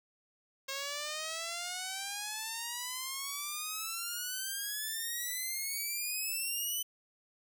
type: exponential sweep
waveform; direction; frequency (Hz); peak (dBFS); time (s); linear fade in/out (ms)
5% pulse; up; 538 to 3029; -25; 0.68-6.83; 10
effects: none